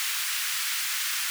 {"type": "high-pass noise", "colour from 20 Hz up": "pink", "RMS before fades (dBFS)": -29, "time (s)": [0, 1.3], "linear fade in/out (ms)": 0, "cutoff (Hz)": 1500, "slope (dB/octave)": 24, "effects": []}